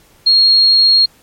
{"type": "tone", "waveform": "sine", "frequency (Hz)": 4272, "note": "C8", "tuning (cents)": 35, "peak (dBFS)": -6, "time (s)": [0.26, 1.06], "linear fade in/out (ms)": 10, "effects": ["pink hiss -49 dBFS RMS until 1.22 s", "MP3 64 kbps"]}